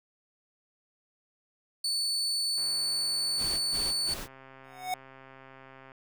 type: tone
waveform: 35% pulse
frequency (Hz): 4477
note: C#8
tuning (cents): +16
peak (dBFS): -26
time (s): 1.84-4.14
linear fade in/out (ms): 5
type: click train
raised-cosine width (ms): 0.5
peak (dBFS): -35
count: 445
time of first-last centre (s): 2.58-5.918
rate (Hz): 133
type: noise bursts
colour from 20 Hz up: pink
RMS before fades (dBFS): -39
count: 3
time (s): 3.37-4.28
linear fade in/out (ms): 50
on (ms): 230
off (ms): 110
type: tone with exponential growth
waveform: square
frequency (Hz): 738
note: F#5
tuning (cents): -5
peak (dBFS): -27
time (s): 4.64-4.94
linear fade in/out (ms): 2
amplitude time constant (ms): 65
effects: none